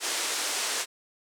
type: band-pass noise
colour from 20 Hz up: white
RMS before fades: -30 dBFS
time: 0-0.86 s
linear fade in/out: 50 ms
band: 320 to 8900 Hz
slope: 24 dB/octave
effects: none